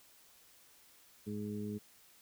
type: harmonic tone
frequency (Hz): 104.3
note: G#2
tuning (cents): +8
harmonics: 1 / 2 / 3 / 4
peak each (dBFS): -45 / -39 / -48 / -45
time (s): 1.26-1.79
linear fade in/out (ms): 20
effects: white hiss -63 dBFS RMS until 2.21 s